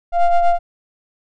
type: ring-modulated tone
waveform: triangle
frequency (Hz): 349.2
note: F4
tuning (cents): 0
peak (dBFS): -5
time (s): 0.12-0.59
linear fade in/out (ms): 50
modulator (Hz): 345
effects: none